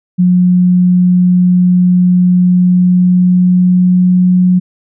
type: tone with pitch glide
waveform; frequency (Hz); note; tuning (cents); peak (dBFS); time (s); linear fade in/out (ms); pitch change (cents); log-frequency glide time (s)
sine; 180 to 181.67; F#3 to F#3; -47 to -31; -5; 0.18-4.6; 20; +16; 2.43-4.45
effects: none